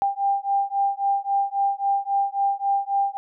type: beating tone pair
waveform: sine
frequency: 793 / 796.7 Hz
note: G5 / G5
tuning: +20 / +28 cents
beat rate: 3.7 Hz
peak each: -23 dBFS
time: 0.02-3.17 s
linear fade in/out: 0 ms
effects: none